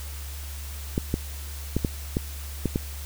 clicks, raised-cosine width 3 ms, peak -10 dBFS, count 7, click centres 0.979 / 1.141 / 1.766 / 1.848 / 2.169 / 2.657 / 2.759 s, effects added 71 Hz sine -34 dBFS peak until 3.05 s + white hiss -42 dBFS RMS until 3.05 s

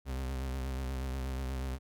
40% pulse tone with vibrato, 65.41 Hz, C2, in tune, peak -33 dBFS, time 0.05-1.79 s, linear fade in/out 50 ms, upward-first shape sine, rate 8.3 Hz, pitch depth 50 cents each way, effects none

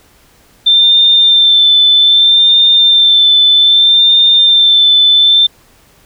sine tone with vibrato, 3565 Hz, A7, 22 cents sharp, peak -4 dBFS, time 0.66-5.47 s, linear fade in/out 10 ms, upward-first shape sine, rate 0.63 Hz, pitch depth 24 cents each way, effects pink hiss -47 dBFS RMS until 6.05 s

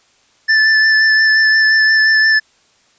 square tone with vibrato, 1755 Hz, A6, 5 cents flat, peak -9 dBFS, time 0.48-2.4 s, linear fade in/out 20 ms, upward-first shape sine, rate 5.7 Hz, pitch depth 16 cents each way, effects white hiss -54 dBFS RMS until 2.98 s + resampled to 16000 Hz

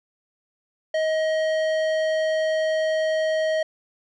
sine tone with tanh clipping, 631 Hz, D#5, 24 cents sharp, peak -22 dBFS, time 0.94-3.63 s, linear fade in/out 5 ms, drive 14 dB, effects none

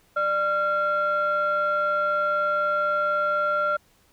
sine tone pair together, 596 / 1377.2 Hz, D5 / F6, +25 / -25 cents, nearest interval octave + minor third, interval 1450 cents, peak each -24 / -21 dBFS, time 0.16-3.77 s, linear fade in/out 10 ms, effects tanh soft clip ceiling -16 dBFS + pink hiss -61 dBFS RMS until 4.12 s

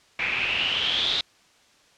white noise with low-pass filter sweep, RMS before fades -25 dBFS, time 0.19-1.21 s, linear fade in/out 2 ms, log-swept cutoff 2300 to 3800 Hz, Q 8.9, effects white hiss -58 dBFS RMS until 1.97 s + low-pass 6000 Hz 12 dB/octave

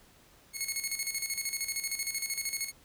10% pulse tone with tremolo, 2184 Hz, C#7, 26 cents flat, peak -21 dBFS, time 0.53-2.72 s, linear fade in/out 50 ms, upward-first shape square, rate 13 Hz, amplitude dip 65%, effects pink hiss -60 dBFS RMS until 2.84 s

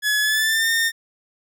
sawtooth tone with pitch glide, 1700 to 1822 Hz, G#6 to A#6, +40 to -40 cents, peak -14 dBFS, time 0.02-0.92 s, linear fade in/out 50 ms, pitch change +120 cents, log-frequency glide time 0.21-0.7 s, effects none

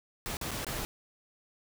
pink noise with dropouts, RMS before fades -36 dBFS, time 0.26-0.85 s, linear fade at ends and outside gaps 0 ms, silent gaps 0.369-0.413 / 0.509-0.515 / 0.647-0.667 s, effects none

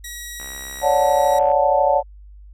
10% pulse tone, 1915 Hz, A#6, 46 cents sharp, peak -22 dBFS, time 0.04-1.39 s, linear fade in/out 5 ms
click train, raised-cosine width 0.5 ms, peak -24 dBFS, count 76, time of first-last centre 0.4-1.516 s, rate 67.2 Hz
sine chord, D major seventh, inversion third, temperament equal with one note detuned, 554.4 / 587.3 / 732.3 / 880 Hz, C#5 / D5 / F#5 / A5, 0 / 0 / -18 / 0 cents, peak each -19 dBFS, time 0.81-2.03 s, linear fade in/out 50 ms
effects added 50 Hz sine -39 dBFS peak until 2.53 s

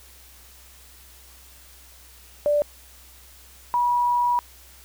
sine tone pair in turn, 587.3 / 968.7 Hz, D5 / B5, 0 / -34 cents, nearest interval major sixth, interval 866 cents, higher second, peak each -17 / -18 dBFS, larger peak first, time 2.46-2.62 / 3.74-4.39 s, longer second, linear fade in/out 0 ms, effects added 63 Hz sine -51 dBFS peak until 4.84 s + white hiss -50 dBFS RMS until 4.84 s

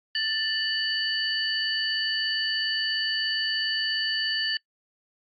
sine tone cluster, 1770 / 2955 / 4547 Hz, A6 / F#7 / C#8, +10 / -3 / +43 cents, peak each -29 dBFS, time 0.15-4.57 s, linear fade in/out 2 ms, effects noise-tail reverb RT60 0.1 s tail -23 dB re dry + Opus 32 kbps

